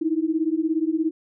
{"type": "beating tone pair", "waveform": "sine", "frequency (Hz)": [311.1, 328.1], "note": ["D#4", "E4"], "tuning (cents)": [0, -8], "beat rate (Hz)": 17, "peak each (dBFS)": -23, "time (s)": [0.01, 1.11], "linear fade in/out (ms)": 10, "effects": []}